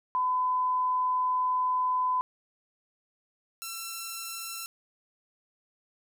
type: tone pair in turn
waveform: sine / 5% pulse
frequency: 1009 / 1346.9 Hz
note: B5 / E6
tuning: +37 / +37 cents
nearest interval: perfect fourth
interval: 500 cents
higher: second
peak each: -24 dBFS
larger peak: neither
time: 0.15-2.21 / 3.62-4.66 s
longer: first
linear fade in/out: 0 ms
effects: none